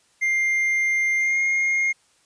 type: tone with pitch glide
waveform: triangle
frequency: 2100 to 2134 Hz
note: C7 to C7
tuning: +6 to +34 cents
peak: -17 dBFS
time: 0.21-1.93 s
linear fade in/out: 20 ms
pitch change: +28 cents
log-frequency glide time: 1.18-1.39 s
effects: white hiss -61 dBFS RMS until 2.25 s + resampled to 22050 Hz